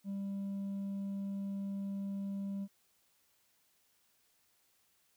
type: tone with hard clipping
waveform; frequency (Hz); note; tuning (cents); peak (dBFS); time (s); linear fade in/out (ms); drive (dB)
triangle; 197.5; G3; +13; -35; 0.04-2.68; 50; 1
effects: white hiss -73 dBFS RMS until 5.16 s